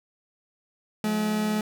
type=tone pair together; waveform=40% pulse; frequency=177.4 / 213.5 Hz; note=F3 / G#3; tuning=+27 / +48 cents; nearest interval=minor third; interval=321 cents; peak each=-34 / -23 dBFS; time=1.04-1.61 s; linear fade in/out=2 ms; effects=none